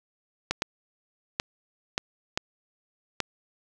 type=clicks; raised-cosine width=0.2 ms; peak=-8 dBFS; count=6; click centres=0.51 / 0.621 / 1.399 / 1.979 / 2.375 / 3.203 s; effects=none